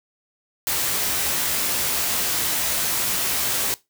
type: noise with comb filter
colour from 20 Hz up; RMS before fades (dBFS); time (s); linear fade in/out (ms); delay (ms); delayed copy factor
white; -23; 0.67-3.74; 0; 16; +0.6
effects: noise-tail reverb RT60 0.2 s tail -19 dB re dry